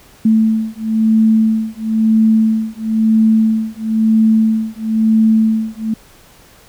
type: beating tone pair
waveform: sine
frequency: 220.2 / 221.2 Hz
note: A3 / A3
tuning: +2 / +9 cents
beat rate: 1 Hz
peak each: -13 dBFS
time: 0.25-5.94 s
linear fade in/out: 5 ms
effects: pink hiss -45 dBFS RMS until 6.68 s